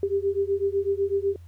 sine beating tone pair, 392 / 400 Hz, G4 / G4, 0 / +35 cents, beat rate 8 Hz, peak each -25 dBFS, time 0.03-1.36 s, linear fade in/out 2 ms, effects added 86 Hz sine -42 dBFS peak until 1.47 s + pink hiss -64 dBFS RMS until 1.47 s

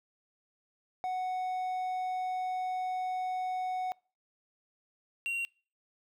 triangle tone pair in turn, 740 / 2752 Hz, F#5 / F7, 0 / -26 cents, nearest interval octave + major seventh, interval 2274 cents, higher second, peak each -29 / -29 dBFS, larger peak neither, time 1.04-3.92 / 5.26-5.45 s, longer first, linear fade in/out 0 ms, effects noise-tail reverb RT60 0.4 s tail -26 dB re dry

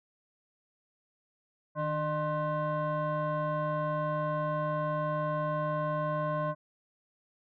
sine tone with frequency modulation, 606 Hz, D#5, 46 cents flat, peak -27 dBFS, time 1.75-6.55 s, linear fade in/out 50 ms, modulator 451 Hz, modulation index 1.3, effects tanh soft clip ceiling -25 dBFS

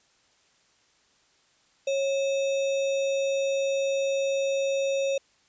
sine tone with sample-and-hold, 548 Hz, C#5, 20 cents flat, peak -23 dBFS, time 1.87-5.18 s, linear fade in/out 5 ms, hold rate 3150 Hz, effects white hiss -64 dBFS RMS until 5.48 s + resampled to 16000 Hz

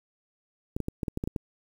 clicks, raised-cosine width 3 ms, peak -17 dBFS, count 9, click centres 0.765 / 0.803 / 0.884 / 1.032 / 1.082 / 1.174 / 1.239 / 1.275 / 1.362 s, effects 8-bit

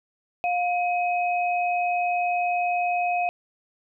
sine tone pair together, 710 / 2530 Hz, F5 / D#7, +28 / +28 cents, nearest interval octave + minor seventh, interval 2200 cents, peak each -22 / -29 dBFS, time 0.44-3.29 s, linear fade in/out 0 ms, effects none

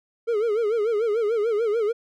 triangle tone with vibrato, 440 Hz, A4, in tune, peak -18 dBFS, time 0.27-1.93 s, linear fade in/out 20 ms, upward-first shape sine, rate 6.8 Hz, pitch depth 130 cents each way, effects none

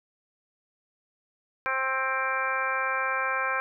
harmonic tone with a mistuned harmonic, 264 Hz, C4, 16 cents sharp, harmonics 2 / 3 / 4 / 5 / 6 / 7 / 8 / 9, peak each -35 / -37 / -31 / -32 / -30 / -40 / -42 / -33 dBFS, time 1.66-3.6 s, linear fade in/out 0 ms, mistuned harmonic 9, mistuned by -16 cents, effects none

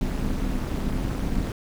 brown noise with amplitude modulation, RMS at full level -22 dBFS, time 0.01-1.52 s, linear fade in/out 2 ms, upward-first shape sine, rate 223 Hz, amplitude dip 90%, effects none

